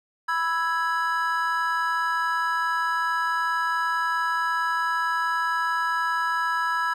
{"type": "chord", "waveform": "triangle", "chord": "E major", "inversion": "second", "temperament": "equal", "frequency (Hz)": [987.8, 1318.5, 1661.2], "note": ["B5", "E6", "G#6"], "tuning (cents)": [0, 0, 0], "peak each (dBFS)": -25, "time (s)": [0.28, 6.94], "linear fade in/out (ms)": 10, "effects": []}